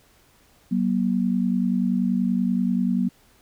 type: tone pair together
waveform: sine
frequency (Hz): 188.4 / 238.8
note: F#3 / A#3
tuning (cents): +32 / +42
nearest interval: major third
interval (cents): 410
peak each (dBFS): -22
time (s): 0.71-3.09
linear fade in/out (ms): 10
effects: pink hiss -58 dBFS RMS until 3.41 s